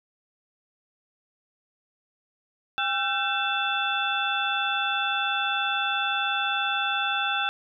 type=tone cluster; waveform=sine; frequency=800 / 1355 / 1541 / 2659 / 3476 Hz; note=G5 / E6 / G6 / E7 / A7; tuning=+35 / +47 / -30 / +14 / -22 cents; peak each=-30 dBFS; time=2.78-7.49 s; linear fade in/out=0 ms; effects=none